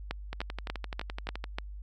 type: two click trains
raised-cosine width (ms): 0.3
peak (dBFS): -16 / -20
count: 6 / 14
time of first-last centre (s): 0.11-1.585 / 0.33-1.441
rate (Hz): 3.39 / 11.7
effects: added 50 Hz sine -39 dBFS peak until 1.82 s + MP3 64 kbps